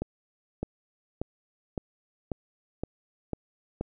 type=accelerating click train; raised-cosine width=2 ms; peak=-17 dBFS; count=8; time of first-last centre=0.02-3.81 s; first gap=610 ms; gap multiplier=0.96; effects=none